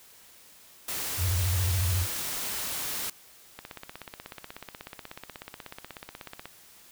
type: noise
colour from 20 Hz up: white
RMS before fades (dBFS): -33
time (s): 0.88-3.1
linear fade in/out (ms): 5
type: tone with vibrato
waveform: sine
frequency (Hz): 90.2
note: F#2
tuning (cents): -44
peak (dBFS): -24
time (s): 1.17-2.07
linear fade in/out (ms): 50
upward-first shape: square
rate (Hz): 14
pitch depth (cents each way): 120
type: click train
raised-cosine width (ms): 0.3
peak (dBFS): -23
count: 48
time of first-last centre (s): 3.59-6.456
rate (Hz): 16.4
effects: white hiss -54 dBFS RMS until 6.91 s